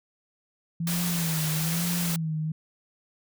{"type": "tone with vibrato", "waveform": "sine", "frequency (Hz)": 164.81, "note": "E3", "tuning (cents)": 0, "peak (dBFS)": -26, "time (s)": [0.8, 2.52], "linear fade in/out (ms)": 5, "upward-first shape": "sine", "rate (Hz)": 1.1, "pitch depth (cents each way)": 99}
{"type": "noise", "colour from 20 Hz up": "white", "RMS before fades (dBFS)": -31, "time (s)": [0.87, 2.16], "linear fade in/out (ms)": 2}
{"effects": []}